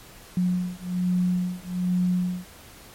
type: beating tone pair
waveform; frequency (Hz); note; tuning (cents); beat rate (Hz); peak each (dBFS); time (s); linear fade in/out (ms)
sine; 179.8 / 181; F#3 / F#3; -49 / -38; 1.2; -25; 0.37-2.46; 2
effects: pink hiss -47 dBFS RMS until 2.94 s + MP3 64 kbps